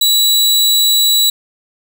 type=tone; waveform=sawtooth; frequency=3923 Hz; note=B7; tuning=12 cents flat; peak=-6 dBFS; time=0.01-1.3 s; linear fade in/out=5 ms; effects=none

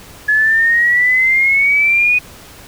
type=exponential sweep; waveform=sine; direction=up; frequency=1700 to 2489 Hz; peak=-9 dBFS; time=0.28-2.19 s; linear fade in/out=10 ms; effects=pink hiss -38 dBFS RMS until 2.67 s

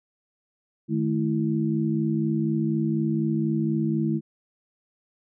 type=tone cluster; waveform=sine; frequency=152.2 / 216.3 / 329.5 Hz; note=D#3 / A3 / E4; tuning=-38 / -29 / -1 cents; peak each=-26 / -25 / -27 dBFS; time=0.88-4.21 s; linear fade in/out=50 ms; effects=none

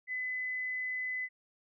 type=tone; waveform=sine; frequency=2013 Hz; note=B6; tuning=33 cents sharp; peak=-33 dBFS; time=0.07-1.29 s; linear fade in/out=50 ms; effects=none

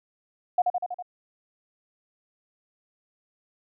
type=tone with echo; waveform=sine; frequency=720 Hz; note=F#5; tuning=47 cents flat; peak=-17 dBFS; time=0.58-0.62 s; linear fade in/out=5 ms; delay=81 ms; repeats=5; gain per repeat=-3 dB; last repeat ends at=1.025 s; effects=none

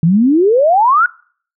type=exponential sweep; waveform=sine; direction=up; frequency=155.56 to 1480 Hz; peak=-7 dBFS; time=0.03-1.06 s; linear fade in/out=2 ms; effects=noise-tail reverb RT60 0.5 s tail -24 dB re dry

